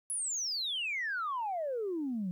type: exponential sweep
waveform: sine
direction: down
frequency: 10730 to 173.6 Hz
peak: -31 dBFS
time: 0.1-2.31 s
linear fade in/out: 0 ms
effects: tanh soft clip ceiling -28 dBFS + 12-bit